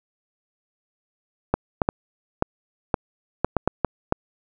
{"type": "clicks", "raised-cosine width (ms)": 1, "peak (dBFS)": -4, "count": 10, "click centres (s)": [1.54, 1.818, 1.889, 2.424, 2.942, 3.446, 3.567, 3.676, 3.847, 4.124], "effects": []}